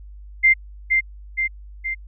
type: tone with echo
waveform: sine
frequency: 2093 Hz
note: C7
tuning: in tune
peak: -10 dBFS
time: 0.43-0.54 s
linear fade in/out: 20 ms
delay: 470 ms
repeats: 3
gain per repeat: -4 dB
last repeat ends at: 1.95 s
effects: added 50 Hz sine -37 dBFS peak until 2.07 s